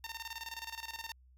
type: tone with tremolo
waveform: 10% pulse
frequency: 910 Hz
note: A#5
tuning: 42 cents flat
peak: -31 dBFS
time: 0.04-1.12 s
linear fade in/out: 2 ms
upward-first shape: square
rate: 19 Hz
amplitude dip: 75%
effects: added 63 Hz sine -59 dBFS peak until 1.37 s